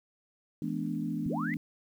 sine chord, E dominant seventh, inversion none, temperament equal with one note detuned, 164.81 / 212.5 / 246.9 / 293.7 Hz, E3 / G#3 / B3 / D4, 0 / +40 / 0 / 0 cents, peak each -36 dBFS, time 0.62-1.57 s, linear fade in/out 2 ms
sine linear sweep, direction up, 69.3 to 2093 Hz, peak -34 dBFS, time 1.26-1.54 s, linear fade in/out 0 ms
effects 10-bit

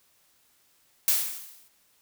blue noise with exponential decay, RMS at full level -20 dBFS, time 1.08-1.68 s, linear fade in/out 0 ms, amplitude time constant 130 ms, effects white hiss -65 dBFS RMS until 2.01 s

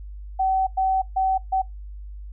sine tone bursts at uneven times, 762 Hz, G5, 49 cents flat, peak -18 dBFS, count 4, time 0.39-0.67 / 0.77-1.02 / 1.16-1.38 / 1.52-1.62 s, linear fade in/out 10 ms, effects noise-tail reverb RT60 0.2 s tail -24 dB re dry + added 50 Hz sine -34 dBFS peak until 2.32 s

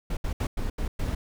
brown noise bursts at uneven times, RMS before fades -28 dBFS, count 6, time 0.1-0.17 / 0.24-0.33 / 0.4-0.47 / 0.57-0.7 / 0.78-0.88 / 0.99-1.15 s, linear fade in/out 5 ms, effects none

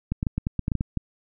clicks, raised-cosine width 5 ms, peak -12 dBFS, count 11, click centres 0.12 / 0.229 / 0.268 / 0.38 / 0.469 / 0.593 / 0.681 / 0.718 / 0.753 / 0.809 / 0.973 s, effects none

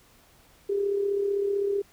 sine tone with amplitude modulation, 400.8 Hz, G4, 38 cents sharp, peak -21 dBFS, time 0.69-1.82 s, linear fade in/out 10 ms, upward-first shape sine, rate 35.7 Hz, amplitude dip 50%, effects pink hiss -58 dBFS RMS until 1.92 s

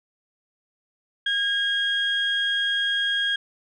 sine tone pair together, 1630 / 3270 Hz, G#6 / G#7, -33 / -28 cents, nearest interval octave, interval 1205 cents, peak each -23 dBFS, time 1.26-3.36 s, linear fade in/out 5 ms, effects tanh soft clip ceiling -14 dBFS

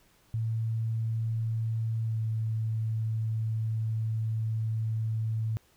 sine tone with pitch glide, 112.6 to 110.99 Hz, A2 to A2, +40 to +16 cents, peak -27 dBFS, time 0.34-5.57 s, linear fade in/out 0 ms, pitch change -24 cents, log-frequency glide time 2.05-2.17 s, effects pink hiss -64 dBFS RMS until 5.76 s

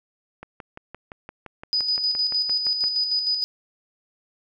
click train, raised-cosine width 0.5 ms, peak -22 dBFS, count 15, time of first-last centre 0.43-2.84 s, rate 5.81 Hz
sine tone with tremolo, 4975 Hz, D#8, 1 cent flat, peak -19 dBFS, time 1.73-3.44 s, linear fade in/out 0 ms, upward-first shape square, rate 6.5 Hz, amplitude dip 45%
effects none

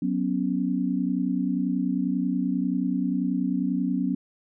sine chord, F# suspended fourth, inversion none, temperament equal, 185 / 246.9 / 277.2 Hz, F#3 / B3 / C#4, 0 / 0 / 0 cents, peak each -27 dBFS, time 0.02-4.15 s, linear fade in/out 5 ms, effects none

